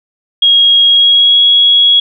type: tone with pitch glide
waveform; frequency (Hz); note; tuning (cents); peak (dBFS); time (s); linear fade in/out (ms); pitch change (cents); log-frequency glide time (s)
sine; 3282 to 3330; G#7 to G#7; -21 to +4; -4; 0.42-2; 5; +25; 0.85-1.41
effects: none